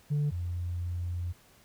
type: tone pair in turn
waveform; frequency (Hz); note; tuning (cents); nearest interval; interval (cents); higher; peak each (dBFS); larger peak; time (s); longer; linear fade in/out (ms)
sine; 146.83 / 87.61; D3 / F2; 0 / +6; major sixth; 894; first; -23 / -30; first; 0.1-0.31 / 0.31-1.33; second; 20
effects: tanh soft clip ceiling -24 dBFS + pink hiss -60 dBFS RMS until 1.64 s